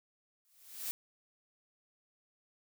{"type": "noise with exponential growth", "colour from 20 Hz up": "blue", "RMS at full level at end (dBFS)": -35, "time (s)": [0.45, 0.91], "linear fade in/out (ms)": 0, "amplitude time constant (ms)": 100, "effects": []}